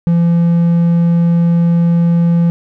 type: tone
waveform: triangle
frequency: 170 Hz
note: F3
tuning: 46 cents flat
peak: -6 dBFS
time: 0.07-2.5 s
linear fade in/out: 0 ms
effects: none